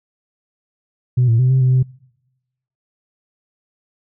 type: tone with pitch steps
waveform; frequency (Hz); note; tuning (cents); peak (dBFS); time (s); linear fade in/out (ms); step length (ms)
sine; 125 / 114.6 / 127.7 / 131.6 / 128.2 / 129; B2 / A#2 / C3 / C3 / C3 / C3; +21 / -29 / -42 / +10 / -35 / -24; -9; 1.17-1.83; 10; 110
effects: noise-tail reverb RT60 1.0 s tail -26 dB re dry + tanh soft clip ceiling -8 dBFS